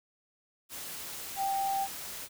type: tone in noise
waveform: sine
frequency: 784 Hz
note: G5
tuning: in tune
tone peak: -28 dBFS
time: 1.36-1.88 s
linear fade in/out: 50 ms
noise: white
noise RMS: -41 dBFS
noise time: 0.69-2.29 s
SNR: +10 dB
effects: none